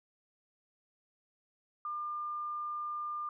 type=tone; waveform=sine; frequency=1200 Hz; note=D6; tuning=37 cents sharp; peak=-35 dBFS; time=1.85-3.29 s; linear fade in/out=2 ms; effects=none